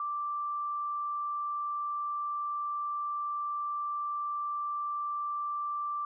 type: tone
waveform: sine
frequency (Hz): 1174.7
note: D6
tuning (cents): 0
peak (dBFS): -31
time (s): 0-6.05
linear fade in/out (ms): 2
effects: none